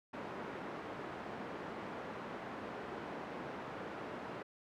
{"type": "band-pass noise", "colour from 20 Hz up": "pink", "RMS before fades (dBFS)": -45, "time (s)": [0.13, 4.43], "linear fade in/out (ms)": 10, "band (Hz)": [220, 1500], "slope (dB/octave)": 12, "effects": []}